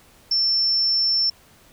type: tone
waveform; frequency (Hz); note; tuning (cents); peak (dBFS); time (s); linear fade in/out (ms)
sine; 5380; E8; +34; -17; 0.31-1.3; 5
effects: pink hiss -53 dBFS RMS until 1.72 s